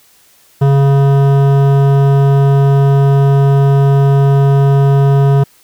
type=tone with hard clipping; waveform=triangle; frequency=138.7 Hz; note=C#3; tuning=1 cent sharp; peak=-8 dBFS; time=0.61-5.44 s; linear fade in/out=10 ms; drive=18 dB; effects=white hiss -48 dBFS RMS until 5.63 s